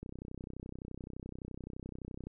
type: click train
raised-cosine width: 3 ms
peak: -30 dBFS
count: 72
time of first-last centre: 0.03-2.27 s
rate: 31.7 Hz
effects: none